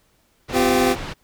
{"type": "low-pass noise", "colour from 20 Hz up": "pink", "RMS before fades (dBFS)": -31, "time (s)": [0.48, 1.14], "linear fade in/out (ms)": 20, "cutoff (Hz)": 4100, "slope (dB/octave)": 12}
{"type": "chord", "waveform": "25% pulse", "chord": "C suspended fourth", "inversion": "none", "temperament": "equal with one note detuned", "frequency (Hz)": [254.9, 349.2, 392], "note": ["C4", "F4", "G4"], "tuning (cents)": [-45, 0, 0], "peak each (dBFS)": [-15, -18, -16], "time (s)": [0.52, 0.96], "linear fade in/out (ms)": 50}
{"effects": ["pink hiss -62 dBFS RMS until 1.23 s"]}